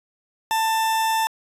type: tone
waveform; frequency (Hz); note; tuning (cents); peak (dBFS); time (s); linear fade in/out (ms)
40% pulse; 889; A5; +18; -18; 0.51-1.27; 0
effects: resampled to 32000 Hz

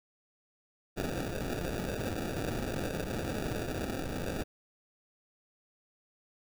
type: noise with sample-and-hold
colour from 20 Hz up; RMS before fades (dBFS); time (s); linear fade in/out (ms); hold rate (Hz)
white; -35; 0.96-4.44; 20; 1050
effects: none

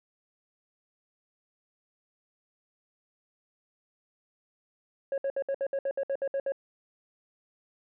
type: tone bursts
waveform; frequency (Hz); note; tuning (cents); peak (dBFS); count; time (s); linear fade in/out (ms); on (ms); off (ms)
sine; 549; C#5; -17; -24; 12; 5.12-6.521; 2; 59; 63
effects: tanh soft clip ceiling -26 dBFS

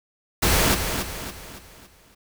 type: noise with echo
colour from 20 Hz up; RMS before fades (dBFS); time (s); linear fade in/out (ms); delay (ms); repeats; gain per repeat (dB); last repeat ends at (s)
pink; -19; 0.42-0.75; 10; 280; 5; -7; 2.15
effects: none

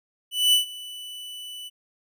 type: tone with ADSR envelope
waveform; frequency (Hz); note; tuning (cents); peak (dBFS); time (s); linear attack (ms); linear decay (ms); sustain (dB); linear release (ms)
45% pulse; 2979; F#7; +11; -14; 0.31-1.7; 220; 120; -21; 29
effects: none

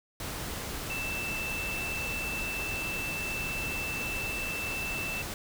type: tone in noise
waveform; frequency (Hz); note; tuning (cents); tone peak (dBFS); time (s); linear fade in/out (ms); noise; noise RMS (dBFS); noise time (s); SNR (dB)
sine; 2656; E7; +12; -33; 0.9-5.22; 2; pink; -37; 0.2-5.34; +1
effects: none

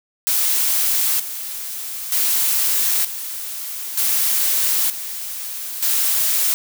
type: noise with tremolo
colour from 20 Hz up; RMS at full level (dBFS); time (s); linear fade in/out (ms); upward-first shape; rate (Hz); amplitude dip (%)
blue; -18; 0.27-6.54; 0; square; 0.54; 70
effects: none

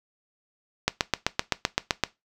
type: click train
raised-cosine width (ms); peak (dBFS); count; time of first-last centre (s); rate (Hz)
0.2; -3; 10; 0.88-2.037; 7.78
effects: noise-tail reverb RT60 0.2 s tail -19 dB re dry

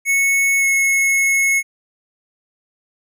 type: tone with pitch glide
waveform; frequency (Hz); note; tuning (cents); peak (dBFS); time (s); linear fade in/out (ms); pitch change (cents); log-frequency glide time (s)
square; 2204 to 2184; C#7 to C#7; -11 to -26; -14; 0.05-1.63; 50; -15; 0.59-0.65
effects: none

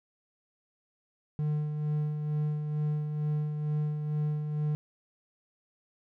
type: tone with tremolo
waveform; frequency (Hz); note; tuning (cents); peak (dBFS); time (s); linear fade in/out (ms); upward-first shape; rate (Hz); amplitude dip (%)
triangle; 150.5; D3; +43; -24; 1.39-4.75; 0; sine; 2.2; 45
effects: none

